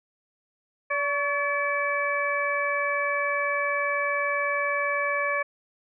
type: harmonic tone with a mistuned harmonic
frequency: 575 Hz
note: D5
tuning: 37 cents flat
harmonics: 1 / 2 / 3 / 4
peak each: -29 / -29 / -29 / -29 dBFS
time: 0.9-5.43 s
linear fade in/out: 10 ms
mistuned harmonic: 2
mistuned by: -35 cents
effects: none